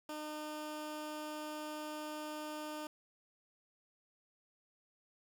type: tone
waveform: 15% pulse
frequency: 304.1 Hz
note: D#4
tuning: 40 cents flat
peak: -35 dBFS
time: 0.09-2.87 s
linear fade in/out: 2 ms
effects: none